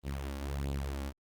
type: tone with flanger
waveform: sawtooth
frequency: 69.3 Hz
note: C#2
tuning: in tune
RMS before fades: -36 dBFS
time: 0.03-1.13 s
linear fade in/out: 50 ms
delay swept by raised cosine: 0.25 to 3.65 ms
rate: 1.5 Hz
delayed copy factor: +0.65
effects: Opus 24 kbps